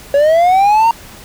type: linear sweep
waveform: triangle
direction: up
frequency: 554.4 to 932.3 Hz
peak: -5 dBFS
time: 0.14-0.91 s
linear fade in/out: 2 ms
effects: pink hiss -36 dBFS RMS until 1.24 s